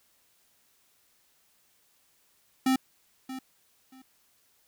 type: tone with echo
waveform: square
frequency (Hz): 261.6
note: C4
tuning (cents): 0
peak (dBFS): -22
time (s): 2.66-2.76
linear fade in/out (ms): 5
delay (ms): 630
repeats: 2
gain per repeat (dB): -14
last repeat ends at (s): 4.02
effects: white hiss -67 dBFS RMS until 4.67 s